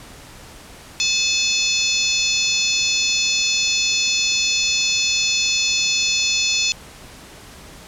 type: harmonic tone with a mistuned harmonic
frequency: 860 Hz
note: A5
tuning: 40 cents flat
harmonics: 3 / 4 / 5 / 6 / 7 / 8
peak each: -22 / -23 / -24 / -25 / -25 / -26 dBFS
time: 1-6.72 s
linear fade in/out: 0 ms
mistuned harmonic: 4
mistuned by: +34 cents
effects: pink hiss -41 dBFS RMS until 7.87 s + low-pass 11000 Hz 12 dB/octave